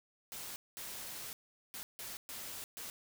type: noise bursts at uneven times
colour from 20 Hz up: white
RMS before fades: -45 dBFS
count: 6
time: 0.32-0.56 / 0.77-1.33 / 1.74-1.83 / 1.99-2.17 / 2.29-2.64 / 2.77-2.9 s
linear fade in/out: 0 ms
effects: none